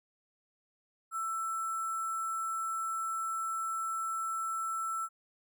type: tone with sample-and-hold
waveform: sine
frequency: 1330 Hz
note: E6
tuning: 15 cents sharp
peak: -32 dBFS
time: 1.11-5.09 s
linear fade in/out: 50 ms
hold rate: 8820 Hz
effects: none